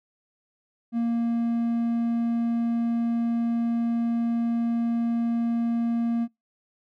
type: tone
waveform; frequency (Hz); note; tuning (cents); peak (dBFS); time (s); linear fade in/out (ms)
triangle; 233.1; A#3; 0; -20; 0.92-6.28; 50
effects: noise-tail reverb RT60 0.2 s tail -26 dB re dry